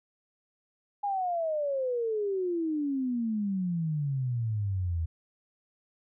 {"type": "exponential sweep", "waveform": "sine", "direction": "down", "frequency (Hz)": [827, 79.8], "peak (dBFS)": -27, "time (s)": [1.03, 5.06], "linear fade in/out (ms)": 10, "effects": []}